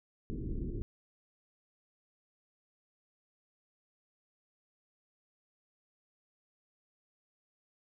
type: low-pass noise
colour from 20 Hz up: pink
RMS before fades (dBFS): -37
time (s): 0.3-0.82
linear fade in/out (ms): 0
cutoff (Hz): 390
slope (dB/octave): 48
effects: none